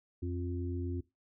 harmonic tone, 88 Hz, F2, 14 cents sharp, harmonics 1 / 3 / 4, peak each -35 / -40 / -41 dBFS, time 0.22-1.01 s, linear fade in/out 10 ms, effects noise-tail reverb RT60 0.2 s tail -18 dB re dry

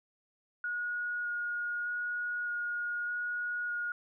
sine tone with vibrato, 1442 Hz, F#6, 45 cents flat, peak -32 dBFS, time 0.64-3.92 s, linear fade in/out 2 ms, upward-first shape square, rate 0.82 Hz, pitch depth 8 cents each way, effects none

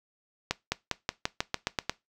accelerating click train, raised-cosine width 0.2 ms, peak -9 dBFS, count 10, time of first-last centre 0.51-1.896 s, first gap 210 ms, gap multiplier 0.92, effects noise-tail reverb RT60 0.2 s tail -20 dB re dry

